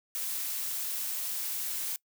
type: noise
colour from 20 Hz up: blue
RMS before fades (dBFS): -34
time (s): 0.15-1.96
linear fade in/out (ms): 0
effects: noise-tail reverb RT60 0.1 s tail -23 dB re dry